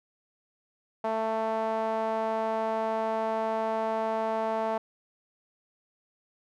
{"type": "tone with band-pass filter", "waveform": "sawtooth", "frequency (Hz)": 221.7, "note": "A3", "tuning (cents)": 13, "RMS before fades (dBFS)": -29, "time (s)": [1.04, 4.78], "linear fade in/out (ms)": 5, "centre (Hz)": 770, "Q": 3.1, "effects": []}